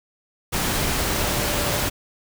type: tone in noise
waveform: sine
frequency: 587.3 Hz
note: D5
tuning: in tune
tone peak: -32 dBFS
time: 1.15-1.88 s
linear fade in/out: 20 ms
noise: pink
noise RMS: -23 dBFS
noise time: 0.52-1.9 s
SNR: -12 dB
effects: none